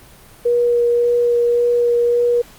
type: tone with vibrato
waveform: sine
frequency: 478.3 Hz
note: A#4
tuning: 44 cents sharp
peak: -12 dBFS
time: 0.45-2.42 s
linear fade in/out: 10 ms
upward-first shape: sine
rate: 1.8 Hz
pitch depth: 9 cents each way
effects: pink hiss -44 dBFS RMS until 2.58 s + Opus 32 kbps